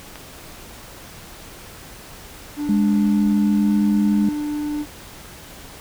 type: click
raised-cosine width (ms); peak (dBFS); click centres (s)
0.3; -20; 0.157
type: tone with pitch glide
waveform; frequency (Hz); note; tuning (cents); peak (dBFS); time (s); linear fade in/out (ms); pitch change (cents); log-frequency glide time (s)
triangle; 293.7 to 296.9; D4 to D4; 0 to +19; -20; 2.56-4.86; 50; +19; 3.56-3.72
type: tone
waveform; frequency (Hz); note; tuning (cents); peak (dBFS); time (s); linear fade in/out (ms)
sine; 206.8; G#3; -7; -15; 2.69-4.29; 2
effects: pink hiss -40 dBFS RMS until 5.8 s